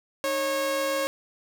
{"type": "tone pair together", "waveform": "sawtooth", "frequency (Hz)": [306.7, 546.5], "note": ["D#4", "C#5"], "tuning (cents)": [-25, -25], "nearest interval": "minor seventh", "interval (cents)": 1000, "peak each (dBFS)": [-31, -21], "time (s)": [0.24, 1.07], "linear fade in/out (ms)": 0, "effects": []}